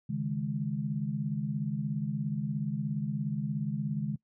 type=chord; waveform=sine; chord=C# suspended second; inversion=none; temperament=equal with one note detuned; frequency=138.59 / 155.56 / 208.4 Hz; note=C#3 / D#3 / G#3; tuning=0 / 0 / +6 cents; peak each=-34 dBFS; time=0.09-4.16 s; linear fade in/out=10 ms; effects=noise-tail reverb RT60 0.1 s tail -21 dB re dry